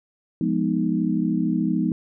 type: chord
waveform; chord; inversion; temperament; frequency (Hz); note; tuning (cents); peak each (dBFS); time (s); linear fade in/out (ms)
sine; F half-diminished seventh; none; equal; 174.61 / 207.7 / 246.9 / 311.1; F3 / Ab3 / Cb4 / Eb4; 0 / 0 / 0 / 0; -25; 0.41-1.92; 2
effects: none